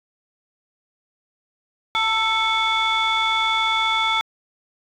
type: tone cluster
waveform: sine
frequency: 892 / 1327 / 2205 / 3463 Hz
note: A5 / E6 / C#7 / A7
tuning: +23 / +11 / -10 / -28 cents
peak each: -22 dBFS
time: 1.95-4.21 s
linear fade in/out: 0 ms
effects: tanh soft clip ceiling -12 dBFS